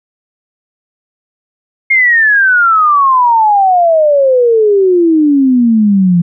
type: exponential sweep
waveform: sine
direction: down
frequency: 2152 to 168.8 Hz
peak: -5 dBFS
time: 1.9-6.22 s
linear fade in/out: 10 ms
effects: none